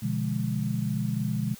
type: chord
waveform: sine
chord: B diminished seventh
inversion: none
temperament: equal with one note detuned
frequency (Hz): 123.47 / 146.83 / 172.91 / 207.7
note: B2 / D3 / F3 / Ab3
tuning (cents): 0 / 0 / -17 / 0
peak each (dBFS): -30 / -32 / -33 / -30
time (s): 0.02-1.55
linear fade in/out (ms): 10
effects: white hiss -49 dBFS RMS until 1.59 s